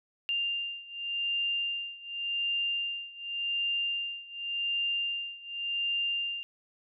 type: beating tone pair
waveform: sine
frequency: 2794 / 2794.88 Hz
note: F7 / F7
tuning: 0 / +1 cents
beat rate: 0.88 Hz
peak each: -32 / -34 dBFS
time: 0.29-6.43 s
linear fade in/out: 0 ms
effects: none